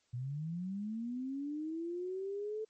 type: linear sweep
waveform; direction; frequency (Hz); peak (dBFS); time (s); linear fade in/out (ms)
sine; up; 117.6 to 440; -36; 0.13-2.65; 10
effects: white hiss -75 dBFS RMS until 2.69 s + MP3 32 kbps